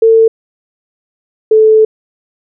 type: tone pair in turn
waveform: sine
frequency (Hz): 449.3 / 436.3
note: A4 / A4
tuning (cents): +36 / -15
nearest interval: minor second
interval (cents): 51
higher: first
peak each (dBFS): -3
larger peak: neither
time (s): 0.02-0.28 / 1.51-1.85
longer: second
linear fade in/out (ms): 5
effects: none